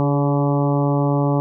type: harmonic tone with a mistuned harmonic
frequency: 142.9 Hz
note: D3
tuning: 47 cents flat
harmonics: 1 / 2 / 3 / 4 / 5 / 6 / 7 / 8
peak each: -18 / -21 / -26 / -25 / -30 / -28 / -32 / -32 dBFS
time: 0-1.4 s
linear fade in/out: 0 ms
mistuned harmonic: 3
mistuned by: -33 cents
effects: none